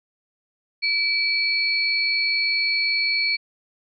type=tone pair together; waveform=sine; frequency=2312 / 4375 Hz; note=D7 / C#8; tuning=-28 / -24 cents; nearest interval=major seventh; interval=1104 cents; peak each=-21 / -23 dBFS; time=0.82-3.37 s; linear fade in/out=20 ms; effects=none